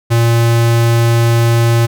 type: tone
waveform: square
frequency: 116.54 Hz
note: A#2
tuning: in tune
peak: -9 dBFS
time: 0.1-1.87 s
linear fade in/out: 20 ms
effects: none